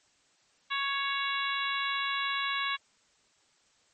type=harmonic tone with a mistuned harmonic; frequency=554.4 Hz; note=C#5; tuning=in tune; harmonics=2 / 3 / 4 / 5 / 6 / 7; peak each=-33 / -35 / -36 / -37 / -38 / -38 dBFS; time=0.7-2.77 s; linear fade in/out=20 ms; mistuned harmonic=6; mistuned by=+35 cents; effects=white hiss -67 dBFS RMS until 3.93 s + MP3 32 kbps